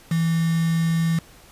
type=tone with quantisation; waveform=sine; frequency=164.81 Hz; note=E3; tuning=in tune; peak=-18 dBFS; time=0.11-1.19 s; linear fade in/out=5 ms; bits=5; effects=pink hiss -49 dBFS RMS until 1.51 s + resampled to 32000 Hz